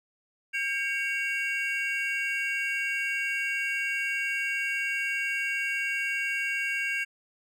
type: tone cluster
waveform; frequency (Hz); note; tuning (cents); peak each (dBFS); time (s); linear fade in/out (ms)
triangle; 1604 / 2245 / 2750; G6 / C#7 / F7; +39 / +21 / -27; -30; 0.53-7.05; 20
effects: none